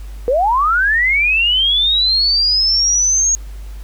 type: linear sweep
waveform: sine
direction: up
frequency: 466.2 to 6620 Hz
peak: -11 dBFS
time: 0.28-3.35 s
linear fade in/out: 0 ms
effects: added 50 Hz sine -27 dBFS peak until 3.83 s + pink hiss -46 dBFS RMS until 3.83 s